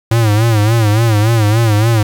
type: tone with vibrato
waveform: square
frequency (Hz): 110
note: A2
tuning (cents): 0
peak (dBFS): -9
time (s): 0.11-2.03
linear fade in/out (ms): 5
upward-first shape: sine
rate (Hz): 3.5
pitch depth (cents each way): 110
effects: 7-bit